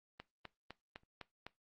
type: click train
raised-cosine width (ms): 0.3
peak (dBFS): -30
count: 6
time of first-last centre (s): 0.2-1.466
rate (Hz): 3.95
effects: noise-tail reverb RT60 0.2 s tail -20 dB re dry + Opus 24 kbps